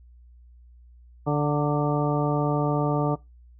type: harmonic tone with a mistuned harmonic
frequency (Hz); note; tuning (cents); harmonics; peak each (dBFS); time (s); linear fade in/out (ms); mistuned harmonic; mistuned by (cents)
146.83; D3; 0; 1 / 2 / 3 / 4 / 5 / 6 / 8; -24 / -27 / -29 / -30 / -31 / -32 / -33; 1.26-3.16; 20; 6; +44
effects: noise-tail reverb RT60 0.2 s tail -21 dB re dry + added 60 Hz sine -48 dBFS peak until 3.59 s